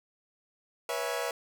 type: chord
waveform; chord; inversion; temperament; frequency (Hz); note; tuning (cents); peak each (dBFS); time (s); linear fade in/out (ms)
sawtooth; C# minor seventh; third; equal with one note detuned; 485.1 / 554.4 / 659.3 / 830.6; B4 / C#5 / E5 / G#5; -31 / 0 / 0 / 0; -31 / -32 / -32 / -37; 0.89-1.31; 2
effects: none